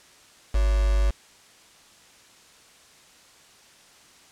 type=tone with quantisation; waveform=sine; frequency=51 Hz; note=G#1; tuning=31 cents flat; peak=-18 dBFS; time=0.54-1.11 s; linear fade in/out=10 ms; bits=5; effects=white hiss -53 dBFS RMS until 4.31 s + low-pass 8000 Hz 12 dB/octave